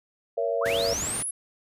sine chord, A# diminished, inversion none, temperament just, 466.2 / 559.4 / 671.3 Hz, A#4 / C#5 / E5, 0 / +16 / +31 cents, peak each -28 dBFS, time 0.37-0.94 s, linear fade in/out 10 ms
sine linear sweep, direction up, 937 to 11130 Hz, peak -28 dBFS, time 0.61-1.31 s, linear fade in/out 5 ms
pink noise, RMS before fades -34 dBFS, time 0.65-1.23 s, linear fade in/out 10 ms
effects high-pass 60 Hz 12 dB/octave + resampled to 32000 Hz

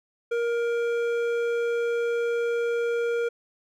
sine tone with hard clipping, 469.9 Hz, A#4, 14 cents sharp, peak -25 dBFS, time 0.31-3.29 s, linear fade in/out 10 ms, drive 10 dB, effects none

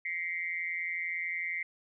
sine tone with amplitude modulation, 2086 Hz, C7, 6 cents flat, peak -28 dBFS, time 0.05-1.63 s, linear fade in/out 5 ms, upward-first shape sine, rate 171 Hz, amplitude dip 90%, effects none

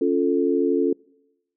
sine chord, Db augmented, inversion none, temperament equal, 277.2 / 349.2 / 440 Hz, Db4 / F4 / A4, 0 / 0 / 0 cents, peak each -22 dBFS, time 0.01-0.93 s, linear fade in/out 5 ms, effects noise-tail reverb RT60 0.9 s tail -25 dB re dry

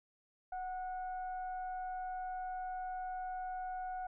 sine tone with frequency modulation, 740 Hz, F#5, in tune, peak -38 dBFS, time 0.52-4.07 s, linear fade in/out 5 ms, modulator 720 Hz, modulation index 0.42, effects none

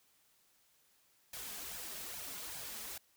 white noise with flanger, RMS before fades -45 dBFS, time 1.33-2.98 s, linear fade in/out 5 ms, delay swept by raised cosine 1.2 to 4.9 ms, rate 2.4 Hz, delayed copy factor +0.6, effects white hiss -71 dBFS RMS until 3.16 s

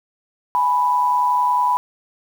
sine tone pair together, 837.1 / 987.8 Hz, G#5 / B5, +13 / 0 cents, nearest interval minor third, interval 287 cents, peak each -23 / -15 dBFS, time 0.55-1.77 s, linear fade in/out 0 ms, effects 7-bit

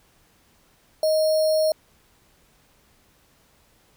sine tone with sample-and-hold, 626 Hz, D#5, 10 cents sharp, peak -17 dBFS, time 1.03-1.72 s, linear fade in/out 2 ms, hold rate 4900 Hz, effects pink hiss -60 dBFS RMS until 3.96 s

